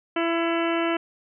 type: harmonic tone with a mistuned harmonic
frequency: 334.6 Hz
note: E4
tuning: 26 cents sharp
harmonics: 1 / 2 / 3 / 4 / 5 / 6 / 7 / 8 / 9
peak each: -24 / -28 / -33 / -31 / -35 / -37 / -36 / -35 / -37 dBFS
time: 0.16-0.97 s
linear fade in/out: 5 ms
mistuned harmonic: 7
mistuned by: -63 cents
effects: none